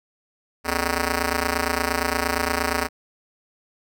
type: ring-modulated tone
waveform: 5% pulse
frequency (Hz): 170.6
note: F3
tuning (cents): -40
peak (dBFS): -7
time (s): 0.64-2.89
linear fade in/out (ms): 50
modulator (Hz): 99.6
effects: none